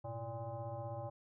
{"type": "tone with frequency modulation", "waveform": "sine", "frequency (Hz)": 351.4, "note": "F4", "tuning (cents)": 11, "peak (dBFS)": -40, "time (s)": [0.04, 1.1], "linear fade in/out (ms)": 10, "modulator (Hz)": 229, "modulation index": 2.3, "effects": []}